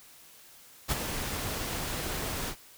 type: noise with ADSR envelope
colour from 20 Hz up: pink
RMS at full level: -26 dBFS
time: 0.88-2.56 s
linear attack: 33 ms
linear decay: 30 ms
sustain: -8 dB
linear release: 75 ms
effects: white hiss -54 dBFS RMS until 2.77 s